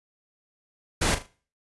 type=noise with echo; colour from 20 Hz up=pink; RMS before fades=-23 dBFS; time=1.01-1.15 s; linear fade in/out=10 ms; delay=39 ms; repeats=3; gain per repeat=-10 dB; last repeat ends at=1.267 s; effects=noise-tail reverb RT60 0.4 s tail -20 dB re dry + resampled to 24000 Hz